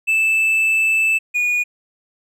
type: tone pair in turn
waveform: triangle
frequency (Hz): 2635 / 2451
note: E7 / D#7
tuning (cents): -1 / -27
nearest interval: minor second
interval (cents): 126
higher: first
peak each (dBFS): -12 / -14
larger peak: first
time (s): 0.07-1.19 / 1.34-1.64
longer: first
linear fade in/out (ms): 20
effects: none